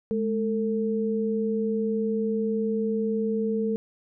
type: tone pair together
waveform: sine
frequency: 211.7 / 450 Hz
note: G#3 / A4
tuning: +33 / +39 cents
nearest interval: octave + minor second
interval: 1306 cents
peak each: -26 dBFS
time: 0.11-3.76 s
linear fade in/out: 0 ms
effects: none